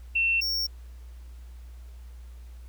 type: tone pair in turn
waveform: sine / square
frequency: 2700 / 5498 Hz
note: E7 / F8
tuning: +41 / -28 cents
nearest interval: octave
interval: 1231 cents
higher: second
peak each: -21 / -26 dBFS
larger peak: first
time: 0.15-0.41 / 0.41-0.67 s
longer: neither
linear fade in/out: 10 ms
effects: added 60 Hz sine -41 dBFS peak until 2.68 s + pink hiss -61 dBFS RMS until 2.68 s